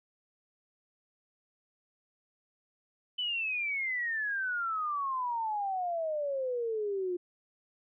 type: exponential sweep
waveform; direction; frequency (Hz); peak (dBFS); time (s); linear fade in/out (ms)
sine; down; 3025 to 350; -30; 3.18-7.17; 10
effects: none